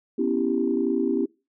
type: chord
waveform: sine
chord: C# half-diminished seventh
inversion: third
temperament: equal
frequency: 246.9 / 277.2 / 329.6 / 392 Hz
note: B3 / C#4 / E4 / G4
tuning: 0 / 0 / 0 / 0 cents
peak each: -26 dBFS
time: 0.18-1.26 s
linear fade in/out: 10 ms
effects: noise-tail reverb RT60 0.3 s tail -24 dB re dry + tanh soft clip ceiling -10 dBFS